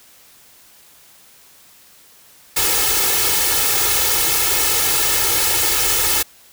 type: noise with comb filter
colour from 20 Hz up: white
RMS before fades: -17 dBFS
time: 2.56-6.23 s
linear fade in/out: 10 ms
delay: 2.3 ms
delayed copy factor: +0.9
effects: white hiss -48 dBFS RMS until 6.52 s